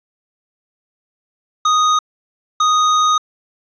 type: tone bursts at uneven times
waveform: square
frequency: 1244.5 Hz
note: D#6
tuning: in tune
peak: -12 dBFS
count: 2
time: 1.65-1.99 / 2.6-3.18 s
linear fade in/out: 5 ms
effects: resampled to 16000 Hz + 9-bit